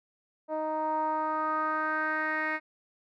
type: tone with low-pass filter sweep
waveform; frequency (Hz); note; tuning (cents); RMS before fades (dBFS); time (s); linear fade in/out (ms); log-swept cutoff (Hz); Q
10% pulse; 311.1; D#4; 0; -30; 0.48-2.6; 50; 730 to 2100; 4.2
effects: none